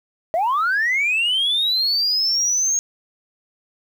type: linear sweep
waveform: sine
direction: up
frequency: 622.3 to 6570 Hz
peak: -15 dBFS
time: 0.34-2.79 s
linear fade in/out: 0 ms
effects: tanh soft clip ceiling -14 dBFS + 8-bit